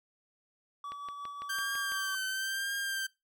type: tone with tremolo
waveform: triangle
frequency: 1145 Hz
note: D6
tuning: 44 cents flat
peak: -35 dBFS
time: 0.84-2.15 s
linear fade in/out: 2 ms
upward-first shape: triangle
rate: 5.5 Hz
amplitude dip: 40%
type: click train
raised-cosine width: 0.3 ms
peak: -30 dBFS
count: 7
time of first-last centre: 0.92-1.92 s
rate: 6 Hz
type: tone with vibrato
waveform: sawtooth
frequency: 1571 Hz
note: G6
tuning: 3 cents sharp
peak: -29 dBFS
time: 1.49-3.07 s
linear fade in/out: 10 ms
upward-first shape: triangle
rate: 0.99 Hz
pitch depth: 47 cents each way
effects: noise-tail reverb RT60 0.2 s tail -20 dB re dry